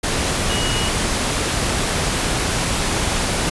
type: tone in noise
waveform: sine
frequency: 2900 Hz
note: F#7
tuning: 35 cents flat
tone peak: -25 dBFS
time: 0.49-0.89 s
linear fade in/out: 10 ms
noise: pink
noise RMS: -20 dBFS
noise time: 0.03-3.5 s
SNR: -8 dB
effects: resampled to 24000 Hz